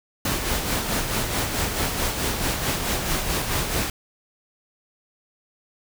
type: noise with tremolo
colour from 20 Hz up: pink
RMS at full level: -23 dBFS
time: 0.25-3.9 s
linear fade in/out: 2 ms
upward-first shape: sine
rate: 4.6 Hz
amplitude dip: 45%
effects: none